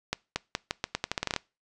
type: accelerating click train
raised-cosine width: 0.2 ms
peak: -10 dBFS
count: 14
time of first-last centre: 0.13-1.363 s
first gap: 230 ms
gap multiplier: 0.83
effects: noise-tail reverb RT60 0.3 s tail -24 dB re dry + resampled to 22050 Hz